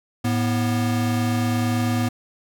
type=tone pair together; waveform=square; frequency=108.47 / 243.5 Hz; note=A2 / B3; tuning=-24 / -24 cents; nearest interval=octave + major second; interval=1400 cents; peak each=-23 dBFS; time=0.24-2.09 s; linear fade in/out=10 ms; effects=none